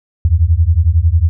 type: beating tone pair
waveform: sine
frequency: 77.5 / 88.5 Hz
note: D#2 / F2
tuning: -6 / +23 cents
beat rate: 11 Hz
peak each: -11 dBFS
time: 0.25-1.29 s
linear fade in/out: 0 ms
effects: none